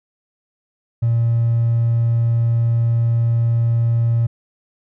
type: tone with hard clipping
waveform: triangle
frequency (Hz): 116.54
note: A#2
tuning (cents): 0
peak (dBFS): -14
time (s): 1.02-4.27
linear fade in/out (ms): 10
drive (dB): 4
effects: none